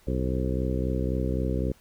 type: harmonic tone with a mistuned harmonic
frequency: 63.8 Hz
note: C2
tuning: 43 cents flat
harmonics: 1 / 2 / 3 / 4 / 5 / 6 / 7 / 8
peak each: -28 / -31 / -33 / -34 / -35 / -36 / -36 / -37 dBFS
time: 0.07-1.72 s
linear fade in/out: 5 ms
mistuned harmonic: 8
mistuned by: +61 cents
effects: pink hiss -59 dBFS RMS until 1.8 s